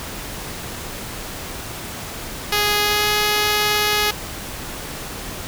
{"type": "tone with pitch glide", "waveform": "5% pulse", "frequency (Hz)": [415.3, 418.9], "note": ["G#4", "G#4"], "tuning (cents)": [0, 15], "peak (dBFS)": -5, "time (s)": [2.52, 4.11], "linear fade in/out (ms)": 5, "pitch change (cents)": 15, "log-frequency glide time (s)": [2.82, 3.1], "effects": ["pink hiss -31 dBFS RMS until 5.47 s"]}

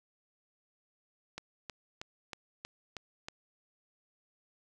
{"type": "click train", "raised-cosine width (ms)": 0.2, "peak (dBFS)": -23, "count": 7, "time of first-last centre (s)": [1.38, 3.285], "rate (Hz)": 3.15, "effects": []}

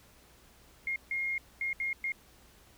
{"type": "tone bursts at uneven times", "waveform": "sine", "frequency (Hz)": 2137, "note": "C7", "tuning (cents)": 36, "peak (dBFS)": -30, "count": 5, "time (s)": [[0.87, 0.96], [1.11, 1.38], [1.61, 1.73], [1.8, 1.93], [2.04, 2.12]], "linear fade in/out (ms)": 2, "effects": ["added 60 Hz sine -64 dBFS peak until 2.77 s", "pink hiss -60 dBFS RMS until 2.77 s"]}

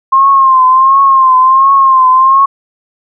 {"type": "tone with vibrato", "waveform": "sine", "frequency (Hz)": 1061, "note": "C6", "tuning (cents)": 24, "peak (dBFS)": -3, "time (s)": [0.12, 2.46], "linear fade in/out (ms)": 10, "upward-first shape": "triangle", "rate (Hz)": 1.4, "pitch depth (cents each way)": 70, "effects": []}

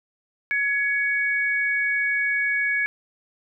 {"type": "tone pair together", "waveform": "sine", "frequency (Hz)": [1680, 2237], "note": ["G#6", "C#7"], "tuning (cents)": [19, 15], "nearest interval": "perfect fourth", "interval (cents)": 496, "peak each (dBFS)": -23, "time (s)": [0.51, 2.86], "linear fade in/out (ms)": 0, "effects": []}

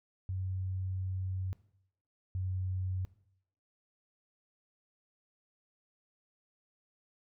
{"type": "tone pair in turn", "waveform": "sine", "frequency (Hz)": [93.7, 93], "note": ["F#2", "F#2"], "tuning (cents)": [22, 9], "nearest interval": "unison", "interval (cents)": 13, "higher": "first", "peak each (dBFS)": [-33, -32], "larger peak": "second", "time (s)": [[0.29, 1.53], [2.35, 3.05]], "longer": "first", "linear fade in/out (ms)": 0, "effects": ["noise-tail reverb RT60 0.7 s tail -18 dB re dry"]}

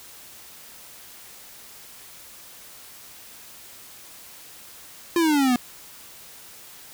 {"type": "exponential sweep", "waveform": "square", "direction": "down", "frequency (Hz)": [349.2, 240], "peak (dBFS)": -18, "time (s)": [5.16, 5.56], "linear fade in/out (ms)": 2, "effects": ["white hiss -45 dBFS RMS until 6.93 s"]}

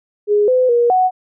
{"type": "tone with pitch steps", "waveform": "sine", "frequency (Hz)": [414.8, 508, 476.3, 741], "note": ["G#4", "B4", "A#4", "F#5"], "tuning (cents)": [-2, 49, 37, 2], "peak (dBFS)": -10, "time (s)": [0.27, 1.11], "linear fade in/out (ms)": 50, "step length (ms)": 210, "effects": []}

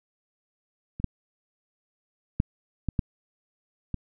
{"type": "clicks", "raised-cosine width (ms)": 5, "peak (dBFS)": [-23, -11, -9, -14, -11, -17], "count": 6, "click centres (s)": [1, 1.043, 2.401, 2.887, 2.992, 3.943], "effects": []}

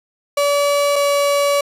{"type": "tone pair in turn", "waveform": "35% pulse", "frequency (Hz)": [573, 569.8], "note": ["D5", "C#5"], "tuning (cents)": [-43, 48], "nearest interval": "unison", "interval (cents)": 9, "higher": "first", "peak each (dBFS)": -12, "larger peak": "neither", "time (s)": [[0.37, 0.96], [0.96, 1.61]], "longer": "second", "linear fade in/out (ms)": 5, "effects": ["resampled to 32000 Hz", "8-bit"]}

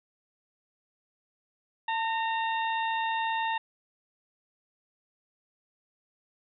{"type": "harmonic tone with a mistuned harmonic", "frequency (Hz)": 918, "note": "A#5", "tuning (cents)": -27, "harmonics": [1, 2, 3, 4], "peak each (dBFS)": [-28, -34, -38, -40], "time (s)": [1.88, 3.58], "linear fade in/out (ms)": 5, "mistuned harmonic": 1, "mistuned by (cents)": -39, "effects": []}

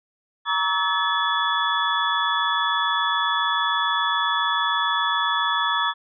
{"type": "tone cluster", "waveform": "sine", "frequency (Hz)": [942, 1130, 1297, 1721, 3421], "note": ["A#5", "C#6", "E6", "A6", "A7"], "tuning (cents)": [18, 33, -28, -39, -49], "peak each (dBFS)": -26, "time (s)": [0.45, 5.94], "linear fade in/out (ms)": 50, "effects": []}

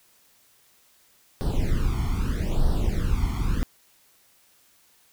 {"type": "noise with flanger", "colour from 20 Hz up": "brown", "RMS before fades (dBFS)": -23, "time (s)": [1.41, 3.63], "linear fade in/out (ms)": 0, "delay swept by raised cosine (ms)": [0.21, 0.93], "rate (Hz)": 0.79, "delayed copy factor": 1, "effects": ["white hiss -60 dBFS RMS until 5.12 s"]}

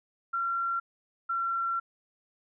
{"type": "tone pair in turn", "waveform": "sine", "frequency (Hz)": [1369, 1361.2], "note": ["F6", "F6"], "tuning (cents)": [-35, -45], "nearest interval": "unison", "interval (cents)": 10, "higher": "first", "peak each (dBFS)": -27, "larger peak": "neither", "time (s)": [[0.33, 0.8], [1.29, 1.8]], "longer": "second", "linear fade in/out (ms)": 10, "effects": []}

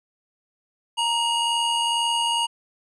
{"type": "tone pair together", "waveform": "square", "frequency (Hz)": [932.3, 2879], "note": ["A#5", "F#7"], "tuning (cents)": [0, -48], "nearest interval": "octave + minor sixth", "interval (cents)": 1952, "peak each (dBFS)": -24, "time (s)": [0.97, 2.47], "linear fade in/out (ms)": 20, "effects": ["resampled to 22050 Hz"]}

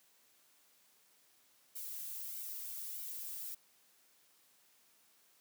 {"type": "noise with flanger", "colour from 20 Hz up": "violet", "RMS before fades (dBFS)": -44, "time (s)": [1.75, 3.55], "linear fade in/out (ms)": 10, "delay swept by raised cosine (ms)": [1.3, 2.6], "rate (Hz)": 1.6, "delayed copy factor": 0.9, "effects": ["white hiss -69 dBFS RMS until 5.4 s", "high-pass 150 Hz 12 dB/octave"]}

